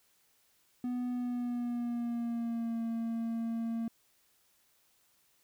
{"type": "tone with pitch glide", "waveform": "triangle", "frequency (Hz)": [246.9, 229], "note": ["B3", "A#3"], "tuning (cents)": [0, -31], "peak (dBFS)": -30, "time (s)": [0.84, 3.88], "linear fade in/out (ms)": 2, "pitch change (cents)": -131, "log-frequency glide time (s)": [1.11, 2.81], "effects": ["white hiss -70 dBFS RMS until 5.43 s"]}